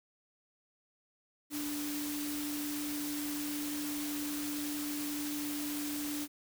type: tone in noise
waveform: sine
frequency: 293.7 Hz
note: D4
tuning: in tune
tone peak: -36 dBFS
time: 1.5-6.28 s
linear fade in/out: 50 ms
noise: white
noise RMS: -41 dBFS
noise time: 1.5-6.28 s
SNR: +2 dB
effects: none